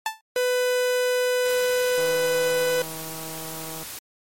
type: tone with exponential decay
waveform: sawtooth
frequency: 880 Hz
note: A5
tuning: in tune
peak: -16 dBFS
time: 0.06-0.21 s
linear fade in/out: 2 ms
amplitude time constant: 31 ms
type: tone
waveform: 45% pulse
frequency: 498.8 Hz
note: B4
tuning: 17 cents sharp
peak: -20 dBFS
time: 0.36-2.82 s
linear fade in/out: 2 ms
type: noise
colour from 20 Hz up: white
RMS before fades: -36 dBFS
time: 1.45-3.99 s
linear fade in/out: 5 ms
type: click train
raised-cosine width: 1 ms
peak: -25 dBFS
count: 297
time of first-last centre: 1.98-3.83 s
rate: 160 Hz
effects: MP3 64 kbps